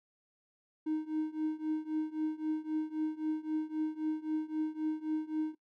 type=tone with tremolo; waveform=triangle; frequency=311.1 Hz; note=D#4; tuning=in tune; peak=-25 dBFS; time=0.86-5.55 s; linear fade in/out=10 ms; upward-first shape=triangle; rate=3.8 Hz; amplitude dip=95%; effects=noise-tail reverb RT60 0.1 s tail -21 dB re dry + tanh soft clip ceiling -25 dBFS